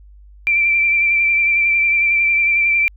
sine tone with vibrato, 2349 Hz, D7, in tune, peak -12 dBFS, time 0.47-2.88 s, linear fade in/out 0 ms, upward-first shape sine, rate 11 Hz, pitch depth 25 cents each way, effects added 50 Hz sine -40 dBFS peak until 2.96 s

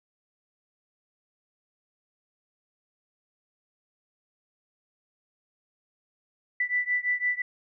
sine beating tone pair, 1975.5 / 1981.4 Hz, B6 / B6, 0 / +5 cents, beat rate 5.9 Hz, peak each -27 / -28 dBFS, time 6.6-7.42 s, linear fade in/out 5 ms, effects none

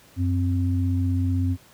sine tone pair together, 92.6 / 261.9 Hz, F#2 / C4, +2 / +2 cents, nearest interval octave + tritone, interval 1800 cents, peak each -20 / -26 dBFS, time 0.16-1.57 s, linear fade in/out 50 ms, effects pink hiss -53 dBFS RMS until 1.73 s + high-pass 60 Hz 12 dB/octave

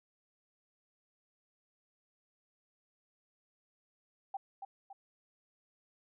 sine tone with echo, 784 Hz, G5, in tune, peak -35 dBFS, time 4.34-4.37 s, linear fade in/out 5 ms, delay 280 ms, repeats 2, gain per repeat -6 dB, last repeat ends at 4.93 s, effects none

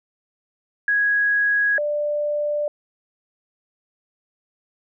sine tone pair in turn, 1660 / 591.2 Hz, G#6 / D5, -1 / +11 cents, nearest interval octave + tritone, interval 1788 cents, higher first, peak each -16 / -20 dBFS, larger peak first, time 0.88-1.78 / 1.78-2.68 s, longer neither, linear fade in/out 2 ms, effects none

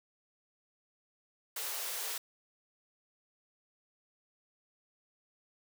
white high-pass noise, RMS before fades -38 dBFS, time 1.56-2.18 s, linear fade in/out 5 ms, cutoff 400 Hz, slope 48 dB/octave, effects none

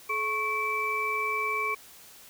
sine tone cluster, 430.7 / 1102 / 2318 Hz, A4 / C#6 / D7, -37 / -11 / -23 cents, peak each -36 / -30 / -29 dBFS, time 0.09-1.75 s, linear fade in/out 10 ms, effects white hiss -51 dBFS RMS until 2.29 s

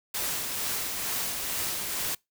white noise with tremolo, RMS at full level -30 dBFS, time 0.14-2.15 s, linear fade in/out 5 ms, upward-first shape sine, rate 2.2 Hz, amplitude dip 30%, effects noise-tail reverb RT60 0.2 s tail -25 dB re dry

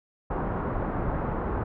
pink low-pass noise, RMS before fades -29 dBFS, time 0.3-1.64 s, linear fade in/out 10 ms, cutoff 1300 Hz, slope 24 dB/octave, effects none

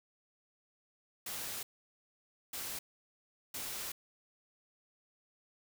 white noise bursts at uneven times, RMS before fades -41 dBFS, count 3, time 1.26-1.63 / 2.53-2.79 / 3.54-3.92 s, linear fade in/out 5 ms, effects none

